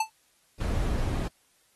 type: tone with exponential decay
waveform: square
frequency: 880 Hz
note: A5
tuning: in tune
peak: -21 dBFS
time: 0-0.1 s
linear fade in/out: 5 ms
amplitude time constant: 20 ms
type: noise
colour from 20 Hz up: brown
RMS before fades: -28 dBFS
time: 0.6-1.28 s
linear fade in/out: 5 ms
effects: white hiss -66 dBFS RMS until 1.75 s + AAC 32 kbps